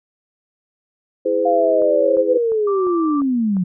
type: chord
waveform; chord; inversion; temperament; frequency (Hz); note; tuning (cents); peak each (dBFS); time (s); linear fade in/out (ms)
sine; E augmented; none; equal with one note detuned; 329.6 / 415.3 / 510.7; E4 / G#4 / B#4; 0 / 0 / -42; -23 / -21 / -17; 1.25-2.38; 10
type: linear sweep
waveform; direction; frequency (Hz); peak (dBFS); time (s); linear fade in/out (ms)
sine; down; 706 to 174.61; -15; 1.45-3.64; 10
type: click train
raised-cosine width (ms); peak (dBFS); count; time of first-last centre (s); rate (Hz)
1; -24; 6; 1.82-3.568; 2.86
type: tone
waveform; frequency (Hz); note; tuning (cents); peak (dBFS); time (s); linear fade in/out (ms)
sine; 1172; D6; -4; -24; 2.67-3.21; 5
effects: none